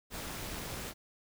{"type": "noise with amplitude modulation", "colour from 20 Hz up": "pink", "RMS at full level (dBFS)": -38, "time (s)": [0.1, 0.94], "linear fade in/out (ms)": 50, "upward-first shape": "sine", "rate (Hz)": 266, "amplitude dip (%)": 60, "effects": []}